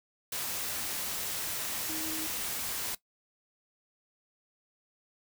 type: tone in noise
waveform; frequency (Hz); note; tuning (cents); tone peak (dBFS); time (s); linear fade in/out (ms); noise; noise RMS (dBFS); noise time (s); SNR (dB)
sine; 315.1; D#4; +22; -39; 1.89-2.27; 5; white; -35; 0.32-2.95; -7
effects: noise-tail reverb RT60 0.1 s tail -18 dB re dry